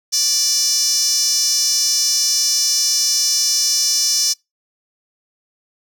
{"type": "tone with high-pass filter", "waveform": "sawtooth", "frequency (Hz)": 587.3, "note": "D5", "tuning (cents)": 0, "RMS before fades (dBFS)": -17, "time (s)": [0.12, 4.34], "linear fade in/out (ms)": 20, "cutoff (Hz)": 5500, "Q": 8.1, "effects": ["noise-tail reverb RT60 0.2 s tail -25 dB re dry"]}